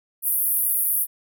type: band-pass noise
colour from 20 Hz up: white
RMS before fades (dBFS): -22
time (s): 0.22-1.07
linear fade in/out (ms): 50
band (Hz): 10000 to 16000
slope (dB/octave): 96
effects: none